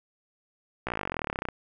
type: slowing click train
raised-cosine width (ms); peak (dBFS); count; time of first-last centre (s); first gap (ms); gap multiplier
0.5; -15; 27; 0.87-1.487; 16; 1.03
effects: none